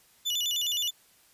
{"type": "tone with vibrato", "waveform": "35% pulse", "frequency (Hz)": 3200, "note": "G7", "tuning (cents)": 35, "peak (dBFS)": -25, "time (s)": [0.25, 0.91], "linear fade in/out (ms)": 20, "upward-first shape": "square", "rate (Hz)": 9.6, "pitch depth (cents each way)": 160, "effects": ["white hiss -61 dBFS RMS until 1.33 s", "resampled to 32000 Hz"]}